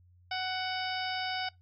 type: harmonic tone with a mistuned harmonic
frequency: 744 Hz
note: F#5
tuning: 9 cents sharp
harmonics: 1 / 2 / 3 / 4 / 5 / 6 / 7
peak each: -35 / -38 / -40 / -41 / -42 / -43 / -43 dBFS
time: 0.31-1.49 s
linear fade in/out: 5 ms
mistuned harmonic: 6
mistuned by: +80 cents
effects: noise-tail reverb RT60 0.2 s tail -23 dB re dry + added 89 Hz sine -58 dBFS peak until 1.61 s